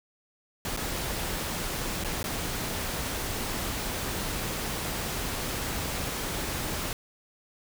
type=noise with dropouts; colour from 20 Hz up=pink; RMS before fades=-32 dBFS; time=0.65-6.93 s; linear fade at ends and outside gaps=1 ms; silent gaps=0.765-0.773 / 2.039-2.046 / 2.229-2.241 s; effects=none